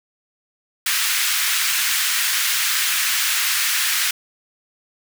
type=high-pass noise; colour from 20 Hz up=pink; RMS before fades=-20 dBFS; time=0.86-4.11 s; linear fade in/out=5 ms; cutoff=1500 Hz; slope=24 dB/octave; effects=none